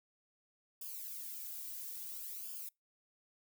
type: noise with flanger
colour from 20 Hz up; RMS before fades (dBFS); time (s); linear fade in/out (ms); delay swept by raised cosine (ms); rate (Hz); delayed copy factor
violet; -45; 0.81-2.69; 5; 0.5 to 2.3; 0.59; -0.8
effects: noise-tail reverb RT60 0.2 s tail -26 dB re dry